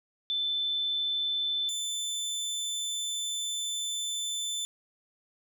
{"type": "tone pair in turn", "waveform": ["sine", "25% pulse"], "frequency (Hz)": [3526, 3526], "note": ["A7", "A7"], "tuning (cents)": [3, 3], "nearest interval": "unison", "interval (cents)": 0, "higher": "neither", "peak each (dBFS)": -27, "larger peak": "neither", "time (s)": [[0.3, 1.69], [1.69, 4.65]], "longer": "second", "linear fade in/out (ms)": 0, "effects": []}